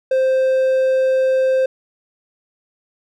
triangle tone, 523.3 Hz, C5, in tune, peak -11 dBFS, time 0.11-1.66 s, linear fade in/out 5 ms, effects none

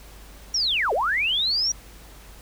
sine linear two-way sweep, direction down then up, 5800 to 395.2 to 5800 Hz, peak -20 dBFS, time 0.54-1.72 s, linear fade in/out 5 ms, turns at 0.93 s, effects added 50 Hz sine -45 dBFS peak until 2.41 s + pink hiss -48 dBFS RMS until 2.41 s

